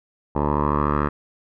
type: tone with low-pass filter sweep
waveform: 10% pulse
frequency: 73.42 Hz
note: D2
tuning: in tune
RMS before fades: -21 dBFS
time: 0.35-1.09 s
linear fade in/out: 10 ms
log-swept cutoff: 840 to 1400 Hz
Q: 4.4
effects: none